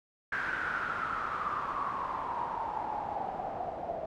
white noise with low-pass filter sweep, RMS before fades -35 dBFS, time 0.32-4.06 s, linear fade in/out 5 ms, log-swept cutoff 1600 to 650 Hz, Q 8.4, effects none

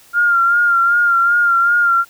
sine tone with vibrato, 1396.9 Hz, F6, in tune, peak -10 dBFS, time 0.13-2.05 s, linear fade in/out 50 ms, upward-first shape sine, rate 2.6 Hz, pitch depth 37 cents each way, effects white hiss -47 dBFS RMS until 2.09 s

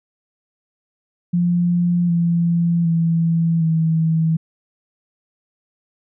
sine tone with pitch steps, 174.61 / 170.13 / 165.76 / 161.51 Hz, F3 / F3 / E3 / E3, 0 / -45 / +10 / -35 cents, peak -14 dBFS, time 1.33-4.37 s, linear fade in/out 10 ms, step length 760 ms, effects none

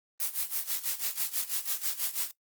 blue noise with tremolo, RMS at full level -29 dBFS, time 0.2-2.31 s, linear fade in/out 0 ms, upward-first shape sine, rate 6.1 Hz, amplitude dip 85%, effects noise-tail reverb RT60 0.1 s tail -18 dB re dry + Opus 24 kbps

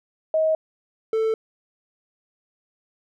sine / triangle tone pair in turn, 633 / 443 Hz, D#5 / A4, +30 / +12 cents, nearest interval tritone, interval 618 cents, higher first, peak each -17 dBFS, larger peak neither, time 0.34-0.55 / 1.13-1.34 s, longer neither, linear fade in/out 2 ms, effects none

